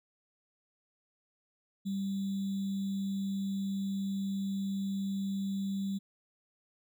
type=tone with sample-and-hold; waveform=sine; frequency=196 Hz; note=G3; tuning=in tune; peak=-31 dBFS; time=1.85-5.99 s; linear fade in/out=20 ms; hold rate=3675 Hz; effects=none